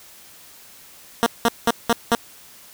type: tone bursts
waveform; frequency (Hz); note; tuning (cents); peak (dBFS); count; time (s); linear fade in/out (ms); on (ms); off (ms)
10% pulse; 233.1; A#3; 0; -6; 5; 1.23-2.15; 0; 32; 190
effects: white hiss -46 dBFS RMS until 2.73 s